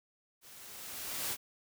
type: noise with level ramp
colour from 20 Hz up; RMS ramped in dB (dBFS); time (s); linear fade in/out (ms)
white; -55 to -34; 0.41-1.37; 50
effects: none